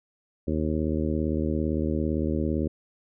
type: harmonic tone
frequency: 77.7 Hz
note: D#2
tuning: 2 cents flat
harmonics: 1 / 2 / 3 / 4 / 5 / 6 / 7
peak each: -29 / -32 / -29 / -30 / -33 / -38 / -36 dBFS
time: 0.47-2.68 s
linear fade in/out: 10 ms
effects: none